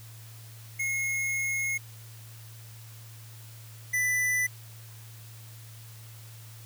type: tone pair in turn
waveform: square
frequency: 2163 / 1991.1 Hz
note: C#7 / B6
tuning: -43 / +14 cents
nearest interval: minor second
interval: 143 cents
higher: first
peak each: -28 / -25 dBFS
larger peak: second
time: 0.79-1.78 / 3.93-4.47 s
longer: first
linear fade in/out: 10 ms
effects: added 112 Hz sine -45 dBFS peak until 6.65 s + white hiss -52 dBFS RMS until 6.65 s